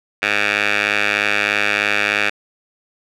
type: tone with band-pass filter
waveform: 10% pulse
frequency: 103.2 Hz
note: G#2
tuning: 10 cents flat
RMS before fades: -18 dBFS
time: 0.22-2.3 s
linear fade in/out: 10 ms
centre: 2200 Hz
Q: 3.1
effects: none